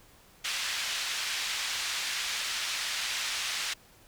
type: band-pass noise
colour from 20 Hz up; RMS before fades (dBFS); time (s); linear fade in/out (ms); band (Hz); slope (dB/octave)
pink; -33; 0.44-3.74; 10; 2100 to 5900; 12
effects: pink hiss -58 dBFS RMS until 4.07 s